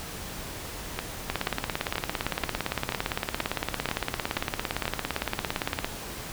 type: two click trains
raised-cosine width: 0.3 ms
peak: -11 / -10 dBFS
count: 9 / 81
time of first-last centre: 0.99-4.855 / 1.3-5.845 s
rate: 2.07 / 17.6 Hz
effects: pink hiss -38 dBFS RMS until 6.32 s